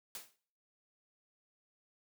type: noise with exponential decay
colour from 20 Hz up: white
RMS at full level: -41 dBFS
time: 0.15-0.36 s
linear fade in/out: 1 ms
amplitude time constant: 44 ms
effects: noise-tail reverb RT60 0.5 s tail -19 dB re dry + high-pass 150 Hz 12 dB/octave